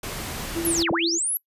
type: noise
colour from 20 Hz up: pink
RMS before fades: -32 dBFS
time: 0.03-0.83 s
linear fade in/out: 5 ms
type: tone with tremolo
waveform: sine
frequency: 335 Hz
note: E4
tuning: 28 cents sharp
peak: -21 dBFS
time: 0.54-1.19 s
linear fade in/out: 50 ms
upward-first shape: sine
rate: 8.3 Hz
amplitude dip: 55%
type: linear two-way sweep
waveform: sine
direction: down then up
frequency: 11840 to 87.31 to 11840 Hz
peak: -22 dBFS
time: 0.65-1.37 s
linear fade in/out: 0 ms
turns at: 0.91 s
effects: noise-tail reverb RT60 0.1 s tail -23 dB re dry + resampled to 32000 Hz